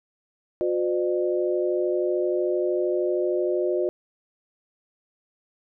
sine tone cluster, 359.8 / 510 / 603 Hz, F#4 / C5 / D5, -48 / -44 / +46 cents, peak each -23 / -29 / -27 dBFS, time 0.61-3.89 s, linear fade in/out 0 ms, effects none

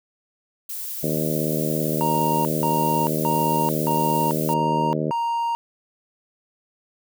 violet noise, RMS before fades -31 dBFS, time 0.69-4.54 s, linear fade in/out 5 ms
harmonic tone, 77.5 Hz, D#2, 6 cents flat, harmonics 2 / 3 / 4 / 5 / 6 / 7 / 8, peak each -26 / -28 / -29 / -30 / -31 / -31 / -32 dBFS, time 1.03-5.11 s, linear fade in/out 5 ms
triangle tone bursts, 932.3 Hz, A#5, in tune, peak -19 dBFS, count 6, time 2.01-5.55 s, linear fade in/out 0 ms, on 440 ms, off 180 ms
effects none

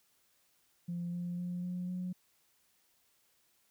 sine tone with pitch steps, 173.3 / 175.31 / 177.35 / 179.41 / 181.5 Hz, F3 / F3 / F3 / F3 / F#3, -13 / +7 / +27 / +47 / -33 cents, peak -34 dBFS, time 0.88-2.13 s, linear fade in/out 10 ms, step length 250 ms, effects tanh soft clip ceiling -31 dBFS + white hiss -72 dBFS RMS until 3.7 s

